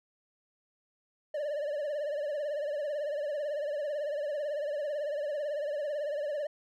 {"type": "tone with vibrato", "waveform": "triangle", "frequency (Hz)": 587.3, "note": "D5", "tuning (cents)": 0, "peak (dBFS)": -29, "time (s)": [1.34, 6.47], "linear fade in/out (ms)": 5, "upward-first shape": "triangle", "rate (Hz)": 18, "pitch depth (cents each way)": 100, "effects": []}